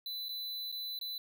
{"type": "tone with dropouts", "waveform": "square", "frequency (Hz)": 4000, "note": "B7", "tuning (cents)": 21, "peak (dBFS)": -38, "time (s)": [0.06, 1.18], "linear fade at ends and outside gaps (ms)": 2, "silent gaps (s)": [[0.285, 0.291], [0.717, 0.724], [0.99, 1.012]], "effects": []}